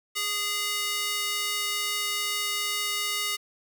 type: tone with high-pass filter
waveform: square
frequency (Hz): 412.4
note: G#4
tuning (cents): -12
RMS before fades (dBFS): -29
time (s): 0.15-3.37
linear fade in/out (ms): 20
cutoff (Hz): 2300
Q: 0.88
effects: 9-bit